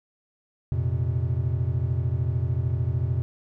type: chord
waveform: triangle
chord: F suspended fourth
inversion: none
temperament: equal with one note detuned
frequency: 87.31 / 116.54 / 129.91 Hz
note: F2 / Bb2 / C3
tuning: 0 / 0 / -12 cents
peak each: -25 dBFS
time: 0.72-3.22 s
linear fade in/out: 0 ms
effects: none